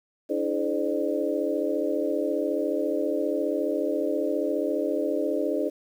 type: tone cluster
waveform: sine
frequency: 290.9 / 325.5 / 424.6 / 520 / 599 Hz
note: D4 / E4 / G#4 / C5 / D5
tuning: -16 / -22 / +38 / -11 / +34 cents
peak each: -30 dBFS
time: 0.29-5.7 s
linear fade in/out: 20 ms
effects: 9-bit